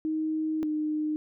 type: tone pair in turn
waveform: sine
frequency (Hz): 313.4 / 305.7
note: D#4 / D#4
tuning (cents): +13 / -30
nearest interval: unison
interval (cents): 43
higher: first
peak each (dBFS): -26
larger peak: neither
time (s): 0.05-0.63 / 0.63-1.16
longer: first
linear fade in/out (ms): 0
effects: none